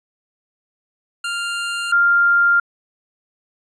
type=tone pair in turn; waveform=25% pulse / sine; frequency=1396.9 / 1396.9 Hz; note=F6 / F6; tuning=0 / 0 cents; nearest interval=unison; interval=0 cents; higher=neither; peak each=-18 / -11 dBFS; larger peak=second; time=1.24-1.92 / 1.92-2.6 s; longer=neither; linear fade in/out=5 ms; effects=resampled to 22050 Hz